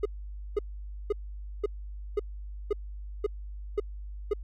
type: tone bursts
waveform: triangle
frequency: 413.9 Hz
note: G#4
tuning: 6 cents flat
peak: -21 dBFS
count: 9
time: 0.03-4.335 s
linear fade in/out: 5 ms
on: 25 ms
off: 510 ms
effects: added 50 Hz sine -37 dBFS peak until 4.43 s